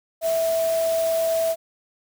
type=tone in noise; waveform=sine; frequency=656 Hz; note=E5; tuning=9 cents flat; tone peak=-19 dBFS; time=0.21-1.56 s; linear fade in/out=50 ms; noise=white; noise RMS=-34 dBFS; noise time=0.21-1.56 s; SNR=+12 dB; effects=none